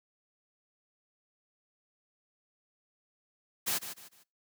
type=noise with echo; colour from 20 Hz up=white; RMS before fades=-31 dBFS; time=3.66-3.79 s; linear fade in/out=20 ms; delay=150 ms; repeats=3; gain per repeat=-10 dB; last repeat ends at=4.24 s; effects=noise-tail reverb RT60 0.3 s tail -24 dB re dry + high-pass 100 Hz 12 dB/octave